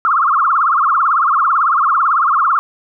sine tone with vibrato, 1225 Hz, D#6, 27 cents flat, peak -10 dBFS, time 0.05-2.59 s, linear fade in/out 0 ms, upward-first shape triangle, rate 18 Hz, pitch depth 270 cents each way, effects none

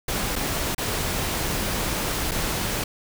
pink noise with dropouts, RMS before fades -26 dBFS, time 0.08-2.84 s, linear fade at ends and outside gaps 5 ms, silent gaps 0.357-0.361 / 0.748-0.78 / 2.312-2.316 s, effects none

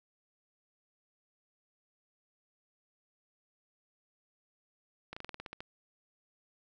slowing click train, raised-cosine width 0.3 ms, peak -26 dBFS, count 10, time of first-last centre 5.13-5.605 s, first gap 35 ms, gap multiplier 1.1, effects none

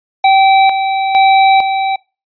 square tone with tremolo, 774 Hz, G5, 22 cents flat, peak -6 dBFS, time 0.24-1.96 s, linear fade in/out 5 ms, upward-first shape square, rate 1.1 Hz, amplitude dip 55%, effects noise-tail reverb RT60 0.3 s tail -25 dB re dry + resampled to 11025 Hz

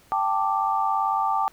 sine chord, G suspended second, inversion none, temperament just, 784 / 882 / 1176 Hz, G5 / A5 / D6, 0 / +4 / +2 cents, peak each -25 / -25 / -25 dBFS, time 0.12-1.48 s, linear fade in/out 0 ms, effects pink hiss -56 dBFS RMS until 1.52 s

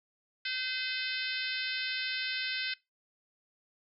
harmonic tone, 513 Hz, C5, 34 cents flat, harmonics 3 / 4 / 5 / 6 / 7 / 8 / 9 / 10, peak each -38 / -39 / -40 / -41 / -41 / -42 / -43 / -43 dBFS, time 0.45-2.74 s, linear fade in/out 5 ms, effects noise-tail reverb RT60 0.2 s tail -21 dB re dry

